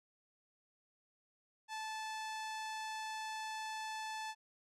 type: tone with low-pass filter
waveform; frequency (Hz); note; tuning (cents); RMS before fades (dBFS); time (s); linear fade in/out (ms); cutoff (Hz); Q
sawtooth; 873; A5; -14; -43; 1.68-4.35; 50; 7300; 0.94
effects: none